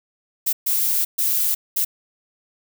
violet noise bursts at uneven times, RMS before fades -20 dBFS, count 4, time 0.46-0.53 / 0.66-1.05 / 1.18-1.55 / 1.76-1.85 s, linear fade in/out 10 ms, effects none

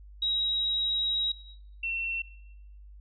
sine tone pair in turn, 3828 / 2707 Hz, A#7 / E7, +45 / +45 cents, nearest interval tritone, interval 600 cents, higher first, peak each -25 / -29 dBFS, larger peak first, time 0.22-1.32 / 1.83-2.22 s, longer first, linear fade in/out 5 ms, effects noise-tail reverb RT60 0.9 s tail -19 dB re dry + added 50 Hz sine -46 dBFS peak until 3 s

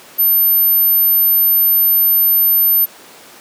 sine tone, 13050 Hz, G#9, 32 cents flat, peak -9 dBFS, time 0.18-2.86 s, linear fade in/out 20 ms, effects pink hiss -39 dBFS RMS until 3.4 s + high-pass 300 Hz 12 dB/octave

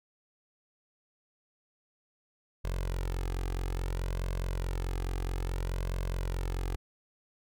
sawtooth tone with flanger, 44.69 Hz, F1, 41 cents sharp, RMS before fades -33 dBFS, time 2.64-6.76 s, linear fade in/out 10 ms, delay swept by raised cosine 1.9 to 2.47 ms, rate 0.6 Hz, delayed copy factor +0.65, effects none

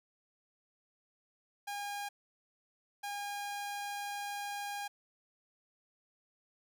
sawtooth tone bursts at uneven times, 813 Hz, G#5, 37 cents flat, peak -34 dBFS, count 2, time 1.67-2.09 / 3.03-4.88 s, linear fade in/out 10 ms, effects none

